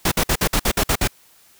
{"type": "noise bursts", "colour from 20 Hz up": "pink", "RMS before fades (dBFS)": -18, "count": 9, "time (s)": [0.05, 1.076], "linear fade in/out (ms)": 5, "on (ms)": 66, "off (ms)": 54, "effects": ["white hiss -53 dBFS RMS until 1.59 s"]}